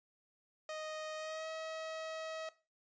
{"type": "tone with pitch glide", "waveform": "sawtooth", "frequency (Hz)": [622.3, 638.7], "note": ["D#5", "D#5"], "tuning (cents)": [0, 45], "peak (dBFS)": -37, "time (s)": [0.69, 2.49], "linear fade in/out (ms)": 2, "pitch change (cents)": 45, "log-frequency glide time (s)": [1.16, 1.48], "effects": ["noise-tail reverb RT60 0.3 s tail -17 dB re dry", "resampled to 16000 Hz"]}